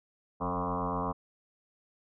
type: tone with frequency modulation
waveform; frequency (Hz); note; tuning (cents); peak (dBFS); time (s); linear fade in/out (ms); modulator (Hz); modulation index
sine; 622; D#5; -1; -29; 0.4-1.13; 20; 88.3; 6.2
effects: none